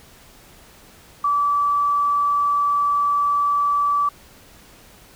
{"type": "tone", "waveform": "sine", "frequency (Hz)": 1155, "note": "D6", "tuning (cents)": -29, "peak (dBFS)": -16, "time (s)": [1.24, 4.09], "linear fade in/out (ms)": 5, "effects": ["pink hiss -48 dBFS RMS until 5.15 s"]}